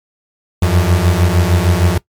35% pulse beating tone pair, 85.2 / 91.7 Hz, F2 / F#2, -42 / -15 cents, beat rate 6.5 Hz, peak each -11 dBFS, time 0.62-1.98 s, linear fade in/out 5 ms, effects noise-tail reverb RT60 0.1 s tail -20 dB re dry + MP3 96 kbps

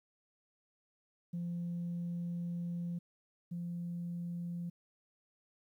sine tone pair in turn, 172.8 / 172.8 Hz, F3 / F3, -18 / -18 cents, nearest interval unison, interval 0 cents, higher neither, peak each -34 / -36 dBFS, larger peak first, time 1.33-2.99 / 3.51-4.7 s, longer first, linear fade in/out 10 ms, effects tanh soft clip ceiling -33 dBFS + 12-bit

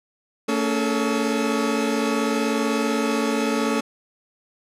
30% pulse tone cluster, 225.1 / 280.9 / 429.5 / 1290 Hz, A3 / C#4 / A4 / E6, +40 / +23 / -42 / -38 cents, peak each -21 / -22 / -25 / -30 dBFS, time 0.48-3.81 s, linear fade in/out 10 ms, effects low-pass 10000 Hz 12 dB/octave

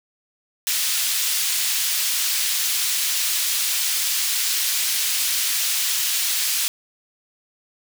pink high-pass noise, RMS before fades -22 dBFS, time 0.67-6.68 s, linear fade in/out 0 ms, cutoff 3300 Hz, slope 12 dB/octave, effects none

